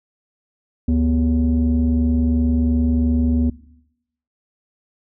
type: tone pair together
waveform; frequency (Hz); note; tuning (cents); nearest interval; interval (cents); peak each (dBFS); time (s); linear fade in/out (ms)
sine; 73.42 / 243.1; D2 / B3; 0 / -27; octave + major sixth; 2073; -15; 0.88-3.5; 5
effects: noise-tail reverb RT60 0.8 s tail -20 dB re dry + tanh soft clip ceiling -11 dBFS